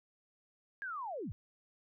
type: linear sweep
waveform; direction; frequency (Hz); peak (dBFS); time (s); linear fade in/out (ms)
sine; down; 1661.2 to 63; -38; 0.82-1.32; 0
effects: none